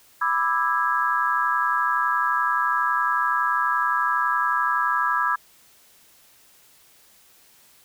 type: chord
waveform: sine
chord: E dominant seventh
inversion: second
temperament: just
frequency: 988.9 / 1186.7 / 1318.5 / 1648.1 Hz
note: B5 / D6 / E6 / G#6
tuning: +2 / +18 / 0 / -14 cents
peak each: -25 dBFS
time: 0.21-5.36 s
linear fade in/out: 10 ms
effects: white hiss -55 dBFS RMS until 7.84 s